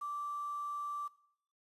sine tone with quantisation, 1168 Hz, D6, 10 cents flat, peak -37 dBFS, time 0.01-1.08 s, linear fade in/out 10 ms, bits 10, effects noise-tail reverb RT60 0.6 s tail -17 dB re dry + resampled to 32000 Hz

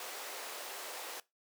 pink high-pass noise, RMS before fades -44 dBFS, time 0-1.2 s, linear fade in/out 2 ms, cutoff 430 Hz, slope 24 dB/octave, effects noise-tail reverb RT60 0.2 s tail -20 dB re dry

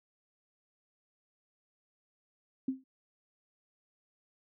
sine tone with exponential decay, 263 Hz, C4, 9 cents sharp, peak -26 dBFS, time 2.68-2.84 s, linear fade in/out 5 ms, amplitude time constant 33 ms, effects none

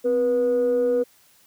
sine tone pair together, 257.9 / 486.9 Hz, C4 / B4, -25 / -25 cents, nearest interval major seventh, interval 1100 cents, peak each -26 / -17 dBFS, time 0.04-1.04 s, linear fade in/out 20 ms, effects tanh soft clip ceiling -14 dBFS + white hiss -57 dBFS RMS until 1.46 s

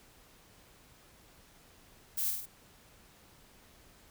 violet noise with echo, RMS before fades -33 dBFS, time 2.17-2.31 s, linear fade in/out 10 ms, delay 50 ms, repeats 3, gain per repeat -4 dB, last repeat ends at 2.46 s, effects pink hiss -60 dBFS RMS until 4.1 s

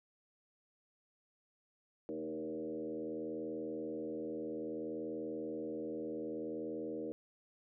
sine tone with frequency modulation, 392 Hz, G4, in tune, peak -38 dBFS, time 2.09-7.12 s, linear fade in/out 0 ms, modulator 80.6 Hz, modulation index 1.8, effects none

